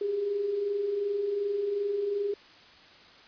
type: tone pair together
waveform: sine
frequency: 384.1 / 406.8 Hz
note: G4 / G#4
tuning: -35 / -36 cents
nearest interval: minor second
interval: 99 cents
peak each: -38 / -27 dBFS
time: 0.01-2.34 s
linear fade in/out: 5 ms
effects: white hiss -53 dBFS RMS until 3.27 s + resampled to 11025 Hz